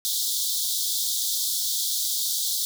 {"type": "high-pass noise", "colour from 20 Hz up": "pink", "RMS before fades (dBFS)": -26, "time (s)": [0.05, 2.65], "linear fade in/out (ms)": 0, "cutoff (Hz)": 3400, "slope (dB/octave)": 96, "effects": []}